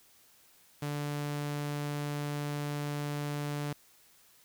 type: tone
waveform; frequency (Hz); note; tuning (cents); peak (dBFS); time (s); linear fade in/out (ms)
sawtooth; 146.1; D3; -9; -29; 0.82-3.73; 5
effects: white hiss -62 dBFS RMS until 4.44 s